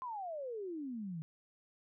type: exponential sweep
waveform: sine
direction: down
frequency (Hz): 1053 to 152.9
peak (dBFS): -39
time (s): 0.02-1.22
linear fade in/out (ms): 0
effects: none